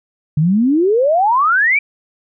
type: exponential sweep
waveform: sine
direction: up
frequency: 144 to 2376 Hz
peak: -10 dBFS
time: 0.37-1.79 s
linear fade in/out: 5 ms
effects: none